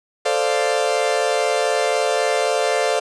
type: chord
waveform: 40% pulse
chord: D minor seventh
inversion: second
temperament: equal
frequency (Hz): 440 / 523.3 / 587.3 / 698.5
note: A4 / C5 / D5 / F5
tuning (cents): 0 / 0 / 0 / 0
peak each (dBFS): -22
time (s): 0.25-3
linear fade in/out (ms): 10
effects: resampled to 22050 Hz